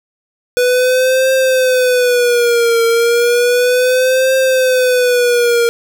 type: tone with vibrato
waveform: square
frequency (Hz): 492.4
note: B4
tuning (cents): -5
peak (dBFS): -10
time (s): 0.57-5.69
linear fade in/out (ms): 0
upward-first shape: triangle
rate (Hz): 0.33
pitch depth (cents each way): 120
effects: none